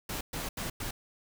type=noise bursts at uneven times; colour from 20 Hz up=pink; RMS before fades=-36 dBFS; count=4; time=0.09-0.21 / 0.33-0.49 / 0.57-0.7 / 0.8-0.91 s; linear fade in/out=5 ms; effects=none